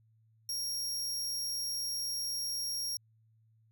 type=tone; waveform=sawtooth; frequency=5588 Hz; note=F8; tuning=in tune; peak=-31 dBFS; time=0.49-2.97 s; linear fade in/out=2 ms; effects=added 111 Hz sine -64 dBFS peak until 3.71 s